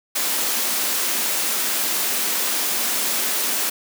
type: high-pass noise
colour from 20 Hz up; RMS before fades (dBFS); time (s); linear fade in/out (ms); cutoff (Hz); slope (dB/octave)
white; -22; 0.15-3.7; 10; 190; 96
effects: none